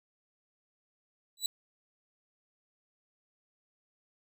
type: tone with exponential growth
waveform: 25% pulse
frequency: 3951 Hz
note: B7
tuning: in tune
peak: -21 dBFS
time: 1.37-1.46 s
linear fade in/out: 2 ms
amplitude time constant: 18 ms
effects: none